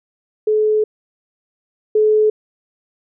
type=tone pair in turn; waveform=sine; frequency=428.9 / 428.9 Hz; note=A4 / A4; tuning=-44 / -44 cents; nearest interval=unison; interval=0 cents; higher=neither; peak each=-12 / -10 dBFS; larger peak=second; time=0.47-0.84 / 1.95-2.3 s; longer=first; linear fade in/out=5 ms; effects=none